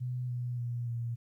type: tone with pitch steps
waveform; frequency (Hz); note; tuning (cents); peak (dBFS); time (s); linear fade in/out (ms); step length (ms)
sine; 125.1 / 122.6 / 120.14 / 117.74; B2 / B2 / B2 / A#2; +23 / -12 / -47 / +18; -32; 0-1.16; 20; 290
effects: 12-bit